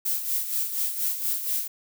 violet noise with tremolo, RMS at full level -25 dBFS, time 0.05-1.68 s, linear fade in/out 10 ms, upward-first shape sine, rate 4.2 Hz, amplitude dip 60%, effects none

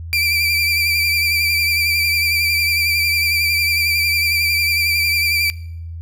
30% pulse tone with vibrato, 2349 Hz, D7, in tune, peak -12 dBFS, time 0.13-5.5 s, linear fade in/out 0 ms, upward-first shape sine, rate 11 Hz, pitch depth 35 cents each way, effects noise-tail reverb RT60 0.7 s tail -22 dB re dry + added 83 Hz sine -27 dBFS peak until 6.01 s

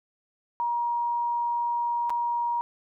sine tone with dropouts, 949 Hz, A#5, 31 cents sharp, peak -24 dBFS, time 0.6-2.61 s, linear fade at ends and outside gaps 0 ms, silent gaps 2.096-2.103 s, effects none

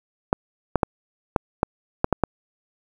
clicks, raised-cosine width 1 ms, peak -3 dBFS, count 8, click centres 0.329 / 0.757 / 0.832 / 1.362 / 1.631 / 2.044 / 2.127 / 2.237 s, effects 7-bit

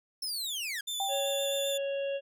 sawtooth linear sweep, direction down, 5370 to 1577 Hz, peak -30 dBFS, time 0.22-0.81 s, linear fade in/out 5 ms
sawtooth tone with vibrato, 3523 Hz, A7, 1 cent sharp, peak -30 dBFS, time 0.87-1.78 s, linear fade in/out 10 ms, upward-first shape square, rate 7.7 Hz, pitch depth 19 cents each way
sine tone with exponential decay, 784 Hz, G5, in tune, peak -29 dBFS, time 1-2.02 s, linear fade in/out 2 ms, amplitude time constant 220 ms
harmonic tone, 554.4 Hz, C#5, in tune, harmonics 1 / 3 / 5 / 6, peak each -30 / -49 / -43 / -49 dBFS, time 1.08-2.21 s, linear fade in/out 50 ms
effects none

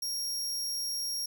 sawtooth tone, 5588 Hz, F8, in tune, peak -29 dBFS, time 0.02-1.26 s, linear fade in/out 5 ms, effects 11-bit

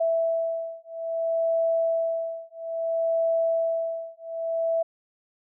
sine beating tone pair, 659.3 / 659.9 Hz, E5 / E5, 0 / +2 cents, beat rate 0.6 Hz, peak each -26 dBFS, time 0-4.83 s, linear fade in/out 10 ms, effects none

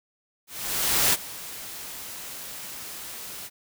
white noise with ADSR envelope, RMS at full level -20 dBFS, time 0.47-3.5 s, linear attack 660 ms, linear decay 32 ms, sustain -18 dB, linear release 41 ms, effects none

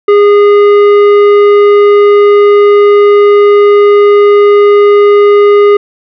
triangle tone with tanh clipping, 410 Hz, G#4, 22 cents flat, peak -3 dBFS, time 0.08-5.77 s, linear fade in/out 5 ms, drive 15 dB, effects none

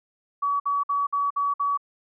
sine tone bursts, 1136 Hz, C#6, 42 cents sharp, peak -21 dBFS, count 6, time 0.42-1.775 s, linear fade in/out 10 ms, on 180 ms, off 55 ms, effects none

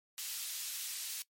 pink high-pass noise, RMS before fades -41 dBFS, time 0.18-1.22 s, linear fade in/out 0 ms, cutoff 3800 Hz, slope 12 dB/octave, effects noise-tail reverb RT60 0.1 s tail -21 dB re dry + MP3 64 kbps

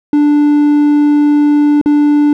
triangle tone with dropouts, 293.9 Hz, D4, 1 cent sharp, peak -4 dBFS, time 0.13-2.33 s, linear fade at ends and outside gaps 2 ms, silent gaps 1.814-1.859 s, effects none

